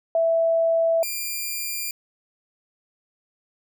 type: tone pair in turn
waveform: sine / 5% pulse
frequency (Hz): 660 / 2389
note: E5 / D7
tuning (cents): +2 / +29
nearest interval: octave + minor seventh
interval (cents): 2227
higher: second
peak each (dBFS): -17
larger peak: neither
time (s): 0.15-1.03 / 1.03-1.91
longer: neither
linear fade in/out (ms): 2
effects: none